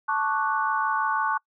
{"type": "chord", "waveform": "sine", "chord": "D major seventh", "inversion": "second", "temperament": "equal", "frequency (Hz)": [880, 1108.7, 1174.7, 1480], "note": ["A5", "C#6", "D6", "F#6"], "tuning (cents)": [0, 0, 0, 0], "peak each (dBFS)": [-27, -26, -32, -28], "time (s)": [0.08, 1.38], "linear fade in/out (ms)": 10, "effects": ["noise-tail reverb RT60 0.1 s tail -26 dB re dry"]}